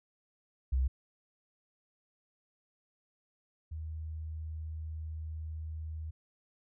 sine tone pair in turn, 65.1 / 78.9 Hz, C2 / D#2, -8 / +25 cents, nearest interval minor third, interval 333 cents, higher second, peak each -26 / -37 dBFS, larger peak first, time 0.72-0.88 / 3.71-6.11 s, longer second, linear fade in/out 10 ms, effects none

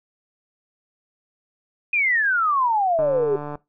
sine exponential sweep, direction down, 2499 to 398 Hz, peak -17 dBFS, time 1.93-3.36 s, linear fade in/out 5 ms
click train, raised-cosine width 1 ms, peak -18 dBFS, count 84, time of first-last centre 2.99-3.555 s, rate 147 Hz
effects noise-tail reverb RT60 0.2 s tail -20 dB re dry

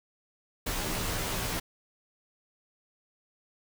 pink noise with comb filter, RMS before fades -32 dBFS, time 0.66-1.6 s, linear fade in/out 10 ms, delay 14 ms, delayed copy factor -0.9, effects none

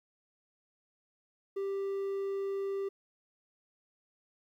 triangle tone, 393.1 Hz, G4, 5 cents sharp, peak -30 dBFS, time 1.56-2.89 s, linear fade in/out 10 ms, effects 12-bit

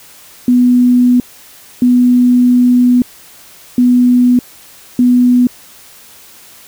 sine tone bursts at uneven times, 246.9 Hz, B3, in tune, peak -5 dBFS, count 4, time 0.48-1.2 / 1.82-3.02 / 3.78-4.39 / 4.99-5.47 s, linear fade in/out 2 ms, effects white hiss -39 dBFS RMS until 6.67 s

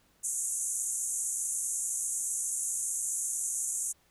pink band-pass noise, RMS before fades -33 dBFS, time 0.23-3.93 s, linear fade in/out 20 ms, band 6400 to 11000 Hz, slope 96 dB/octave, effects pink hiss -67 dBFS RMS until 4.1 s

